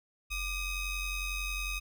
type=ring-modulated tone; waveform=40% pulse; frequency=1244.5 Hz; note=D#6; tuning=in tune; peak=-29 dBFS; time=0.3-1.8 s; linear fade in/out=20 ms; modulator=1290 Hz; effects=none